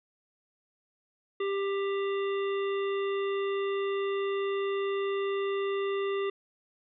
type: harmonic tone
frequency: 395.3 Hz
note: G4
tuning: 15 cents sharp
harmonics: 1 / 3 / 5 / 7 / 9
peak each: -28 / -38 / -42 / -45 / -47 dBFS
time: 1.4-6.3 s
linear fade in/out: 5 ms
effects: none